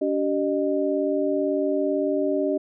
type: tone cluster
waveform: sine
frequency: 286.8 / 384.8 / 612 Hz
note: D4 / G4 / D#5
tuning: -41 / -32 / -29 cents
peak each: -25 dBFS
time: 0.01-2.58 s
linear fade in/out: 10 ms
effects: none